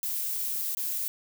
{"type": "noise with dropouts", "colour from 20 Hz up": "violet", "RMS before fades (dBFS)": -31, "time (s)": [0.03, 1.08], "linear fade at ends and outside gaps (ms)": 0, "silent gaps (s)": [0.749, 0.771], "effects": []}